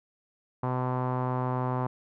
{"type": "tone with low-pass filter", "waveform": "sawtooth", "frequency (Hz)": 126.9, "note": "B2", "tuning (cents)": 47, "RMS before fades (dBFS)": -29, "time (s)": [0.63, 1.87], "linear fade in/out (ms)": 5, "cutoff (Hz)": 1000, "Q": 3.4, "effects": []}